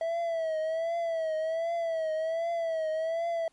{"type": "tone with vibrato", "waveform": "triangle", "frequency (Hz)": 653, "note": "E5", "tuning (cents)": -17, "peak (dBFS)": -26, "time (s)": [0.01, 3.48], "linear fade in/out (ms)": 2, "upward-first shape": "triangle", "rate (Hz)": 1.3, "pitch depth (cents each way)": 79, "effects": ["pink hiss -69 dBFS RMS until 3.52 s", "resampled to 24000 Hz"]}